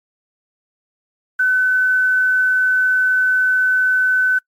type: tone with quantisation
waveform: sine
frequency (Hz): 1511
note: F#6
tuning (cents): +36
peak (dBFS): -12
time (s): 1.39-4.39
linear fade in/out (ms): 10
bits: 7
effects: noise-tail reverb RT60 0.1 s tail -26 dB re dry + MP3 64 kbps